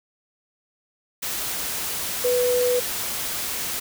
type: tone in noise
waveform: sine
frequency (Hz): 493.9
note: B4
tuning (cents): 0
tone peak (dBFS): -18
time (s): 2.24-2.8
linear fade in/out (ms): 10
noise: white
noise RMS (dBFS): -28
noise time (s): 1.22-3.8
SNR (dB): +7
effects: none